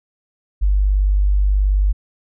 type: tone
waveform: sine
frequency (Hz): 49.3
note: G1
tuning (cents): +11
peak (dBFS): -12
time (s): 0.61-1.93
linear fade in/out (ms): 20
effects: none